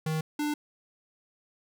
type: tone pair in turn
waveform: square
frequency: 157.3 / 296.9 Hz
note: D#3 / D4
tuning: +19 / +19 cents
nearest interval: major seventh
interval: 1100 cents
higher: second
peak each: -28 dBFS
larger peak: neither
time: 0.06-0.21 / 0.39-0.54 s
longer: neither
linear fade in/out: 5 ms
effects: none